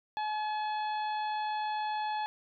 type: harmonic tone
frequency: 853 Hz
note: G#5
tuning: 46 cents sharp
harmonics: 1 / 2 / 3 / 4 / 5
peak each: -31 / -43 / -47 / -47 / -50 dBFS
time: 0.17-2.26 s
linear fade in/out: 0 ms
effects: none